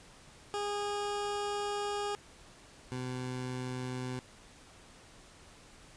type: tone pair in turn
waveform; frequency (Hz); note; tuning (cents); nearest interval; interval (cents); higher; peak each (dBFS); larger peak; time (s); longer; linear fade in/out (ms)
20% pulse; 410 / 126.96; G#4 / B2; -22 / +48; octave + minor sixth; 2030; first; -28 / -31; first; 0.54-2.15 / 2.92-4.19; first; 0
effects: pink hiss -56 dBFS RMS until 5.96 s + resampled to 22050 Hz